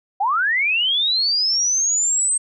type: linear sweep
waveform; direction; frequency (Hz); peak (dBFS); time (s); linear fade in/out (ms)
sine; up; 740 to 8372; -16; 0.2-2.38; 10
effects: none